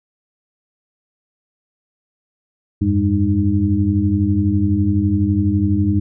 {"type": "tone cluster", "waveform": "sine", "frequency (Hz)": [89.1, 101.1, 201.9, 305.5], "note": ["F2", "G#2", "G#3", "D#4"], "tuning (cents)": [35, -46, -49, -32], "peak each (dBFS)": -19, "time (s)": [2.81, 6], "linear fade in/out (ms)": 10, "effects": []}